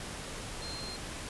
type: tone in noise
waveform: sine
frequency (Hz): 4186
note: C8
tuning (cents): 0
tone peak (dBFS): -41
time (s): 0.62-0.96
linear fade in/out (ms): 2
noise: pink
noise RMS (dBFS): -41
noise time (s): 0-1.29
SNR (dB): -3
effects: resampled to 24000 Hz